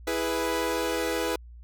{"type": "chord", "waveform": "sawtooth", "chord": "E major", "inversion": "none", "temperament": "equal", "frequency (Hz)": [329.6, 415.3, 493.9], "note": ["E4", "G#4", "B4"], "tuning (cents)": [0, 0, 0], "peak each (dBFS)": [-27, -28, -25], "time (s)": [0.07, 1.36], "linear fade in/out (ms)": 5, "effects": ["added 59 Hz sine -43 dBFS peak until 1.63 s"]}